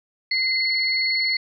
sine tone pair together, 2066 / 4378 Hz, C7 / C#8, -22 / -22 cents, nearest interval octave + minor second, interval 1300 cents, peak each -22 dBFS, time 0.31-1.37 s, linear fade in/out 5 ms, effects none

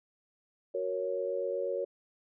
sine chord, F# major, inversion none, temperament equal, 370 / 466.2 / 554.4 Hz, F#4 / A#4 / C#5, 0 / 0 / 0 cents, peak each -37 / -35 / -33 dBFS, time 0.74-1.85 s, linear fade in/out 10 ms, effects none

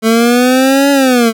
25% pulse linear two-way sweep, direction up then down, 220.3 to 283 to 220.3 Hz, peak -3 dBFS, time 0.02-1.33 s, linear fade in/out 50 ms, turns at 0.91 s, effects none

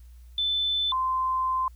sine tone pair in turn, 3520 / 1037.2 Hz, A7 / C6, 0 / -15 cents, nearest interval octave + major sixth, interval 2115 cents, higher first, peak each -23 dBFS, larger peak neither, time 0.38-0.92 / 0.92-1.68 s, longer second, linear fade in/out 2 ms, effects added 60 Hz sine -45 dBFS peak until 1.75 s + white hiss -66 dBFS RMS until 1.75 s

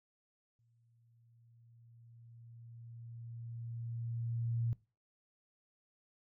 sine tone with exponential growth, 116.54 Hz, A#2, in tune, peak -31 dBFS, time 0.59-4.73 s, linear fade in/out 0 ms, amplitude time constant 900 ms, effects noise-tail reverb RT60 0.3 s tail -20 dB re dry

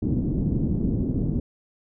white low-pass noise, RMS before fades -24 dBFS, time 0.02-1.4 s, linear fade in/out 5 ms, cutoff 280 Hz, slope 24 dB/octave, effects none

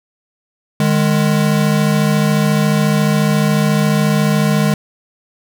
square tone pair together, 152.56 / 206.7 Hz, D#3 / G#3, -34 / -8 cents, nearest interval perfect fourth, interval 526 cents, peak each -15 dBFS, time 0.8-4.74 s, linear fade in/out 2 ms, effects none

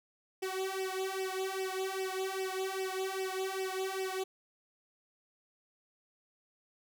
sawtooth tone with flanger, 380 Hz, F#4, 46 cents sharp, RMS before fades -36 dBFS, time 0.42-4.24 s, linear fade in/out 10 ms, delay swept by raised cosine 0.36 to 2.36 ms, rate 2.5 Hz, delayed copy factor +1, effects none

